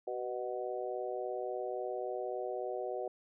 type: harmonic tone with a mistuned harmonic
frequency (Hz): 123.47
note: B2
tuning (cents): 0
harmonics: 3 / 4 / 5 / 6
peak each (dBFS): -40 / -40 / -41 / -42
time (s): 0.07-3.08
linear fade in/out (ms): 5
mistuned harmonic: 3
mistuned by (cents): +31
effects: none